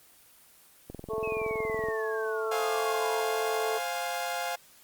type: click train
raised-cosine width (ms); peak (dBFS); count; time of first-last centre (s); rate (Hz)
2; -26; 22; 0.9-1.886; 21.3
type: harmonic tone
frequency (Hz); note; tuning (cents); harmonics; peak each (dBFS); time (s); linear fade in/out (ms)
220; A3; 0; 2 / 3 / 4 / 5; -30 / -38 / -42 / -38; 1.09-3.79; 20
type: exponential sweep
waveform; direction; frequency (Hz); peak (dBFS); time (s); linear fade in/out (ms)
sine; down; 2600 to 932.3; -36; 1.23-3.21; 5
type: chord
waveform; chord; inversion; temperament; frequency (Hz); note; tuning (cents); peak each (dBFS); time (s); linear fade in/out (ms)
sawtooth; F minor; second; equal with one note detuned; 523.3 / 701.7 / 830.6; C5 / F5 / Ab5; 0 / +8 / 0; -34 / -29 / -32; 2.51-4.56; 10
effects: white hiss -57 dBFS RMS until 4.83 s + Opus 24 kbps